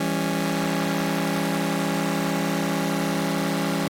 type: chord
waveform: sawtooth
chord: C# diminished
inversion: first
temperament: just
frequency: 166.31 / 199.57 / 277.2 Hz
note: E3 / G3 / C#4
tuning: +16 / +31 / 0 cents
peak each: -23 dBFS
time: 0-3.88 s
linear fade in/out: 5 ms
effects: AAC 48 kbps